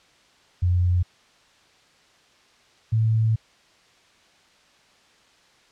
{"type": "tone pair in turn", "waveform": "sine", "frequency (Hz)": [89, 111.29], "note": ["F2", "A2"], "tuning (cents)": [33, 20], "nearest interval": "major third", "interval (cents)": 387, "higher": "second", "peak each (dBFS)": -17, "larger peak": "neither", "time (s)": [[0.62, 1.03], [2.92, 3.36]], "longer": "second", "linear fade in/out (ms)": 10, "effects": ["white hiss -57 dBFS RMS until 5.71 s", "low-pass 5000 Hz 12 dB/octave"]}